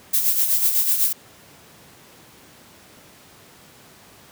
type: noise with tremolo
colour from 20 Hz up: violet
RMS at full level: -17 dBFS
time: 0.13-1.13 s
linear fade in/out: 10 ms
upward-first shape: sine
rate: 8 Hz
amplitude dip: 55%
effects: pink hiss -48 dBFS RMS until 4.31 s + high-pass 100 Hz 12 dB/octave